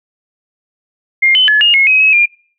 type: tone with pitch steps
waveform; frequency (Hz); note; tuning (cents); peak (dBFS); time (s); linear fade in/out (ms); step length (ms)
sine; 2120 / 3035 / 1711 / 2845 / 2169 / 2536 / 2564 / 2403; C7 / F#7 / A6 / F7 / C#7 / D#7 / E7 / D7; +22 / +43 / -49 / +31 / -38 / +32 / -49 / +39; -6; 1.22-2.26; 10; 130
effects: noise-tail reverb RT60 0.5 s tail -25 dB re dry